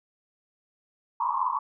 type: band-pass noise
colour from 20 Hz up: pink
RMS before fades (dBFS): -27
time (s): 1.2-1.59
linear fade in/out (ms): 5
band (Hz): 920 to 1100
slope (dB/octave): 96
effects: none